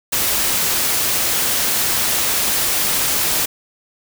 white noise, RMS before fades -18 dBFS, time 0.12-3.46 s, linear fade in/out 10 ms, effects none

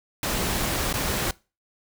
pink noise with dropouts, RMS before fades -26 dBFS, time 0.23-1.31 s, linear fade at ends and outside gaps 2 ms, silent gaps 0.928-0.939 s, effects noise-tail reverb RT60 0.3 s tail -22 dB re dry

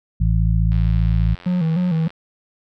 harmonic tone, 55 Hz, A1, in tune, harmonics 1 / 2 / 3, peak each -16 / -19 / -21 dBFS, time 0.2-1.35 s, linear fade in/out 10 ms
click train, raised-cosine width 0.3 ms, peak -24 dBFS, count 123, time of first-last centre 0.72-2.105 s, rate 88.1 Hz
triangle tone with vibrato, 170.4 Hz, F3, 42 cents flat, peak -14 dBFS, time 1.46-2.08 s, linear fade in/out 5 ms, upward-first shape square, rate 3.3 Hz, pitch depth 95 cents each way
effects none

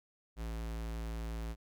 square tone, 55.9 Hz, A1, 28 cents sharp, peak -38 dBFS, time 0.36-1.56 s, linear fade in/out 50 ms, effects none

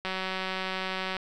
click train, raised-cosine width 0.3 ms, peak -16 dBFS, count 211, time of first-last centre 0.05-1.167 s, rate 188 Hz, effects none

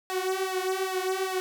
sawtooth tone with flanger, 376.1 Hz, F#4, 28 cents sharp, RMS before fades -29 dBFS, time 0.1-1.4 s, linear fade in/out 0 ms, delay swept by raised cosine 1.5 to 5.2 ms, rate 2.5 Hz, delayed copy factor +0.85, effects none

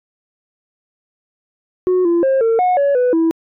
sine tone with pitch steps, 366.3 / 341.6 / 534 / 454.3 / 728 / 564 / 496.5 / 327.6 Hz, F#4 / F4 / C5 / A#4 / F#5 / C#5 / B4 / E4, -17 / -38 / +35 / -45 / -28 / +30 / +9 / -11 cents, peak -9 dBFS, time 1.87-3.31 s, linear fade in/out 0 ms, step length 180 ms, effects tanh soft clip ceiling -10 dBFS

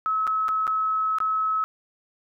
sine tone with dropouts, 1290 Hz, E6, 38 cents flat, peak -21 dBFS, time 0.06-1.64 s, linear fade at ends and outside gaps 0 ms, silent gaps 0.269-0.275 / 0.483-0.489 / 0.669-0.677 / 1.185-1.203 s, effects none

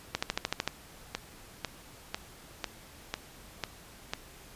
two click trains, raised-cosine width 0.2 ms, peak -14 / -11 dBFS, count 7 / 8, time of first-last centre 1.15-4.135 / 0.15-0.676 s, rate 2.01 / 13.3 Hz, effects pink hiss -52 dBFS RMS until 4.55 s + resampled to 32000 Hz

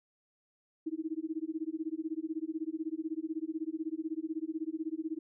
sine tone with tremolo, 318.5 Hz, D#4, 41 cents sharp, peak -30 dBFS, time 0.86-5.19 s, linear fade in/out 10 ms, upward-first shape sine, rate 16 Hz, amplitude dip 100%, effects none

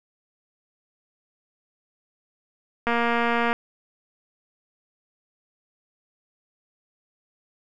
click train, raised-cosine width 0.5 ms, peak -9 dBFS, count 156, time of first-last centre 2.87-3.53 s, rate 235 Hz, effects none

